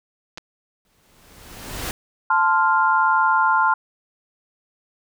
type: clicks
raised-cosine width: 0.2 ms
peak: -17 dBFS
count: 2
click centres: 0.375 / 0.381 s
type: noise with exponential growth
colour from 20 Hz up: pink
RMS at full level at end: -26 dBFS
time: 0.85-1.91 s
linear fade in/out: 1 ms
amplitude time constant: 230 ms
type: chord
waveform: sine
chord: F major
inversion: first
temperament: equal with one note detuned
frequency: 880 / 1041.1 / 1396.9 Hz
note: A5 / C6 / F6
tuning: 0 / -9 / 0 cents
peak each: -19 dBFS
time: 2.3-3.74 s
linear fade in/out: 5 ms
effects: none